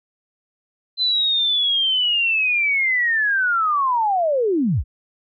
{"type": "linear sweep", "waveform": "sine", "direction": "down", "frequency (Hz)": [4066, 38.89], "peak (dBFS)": -16, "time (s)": [0.97, 4.84], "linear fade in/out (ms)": 50, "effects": []}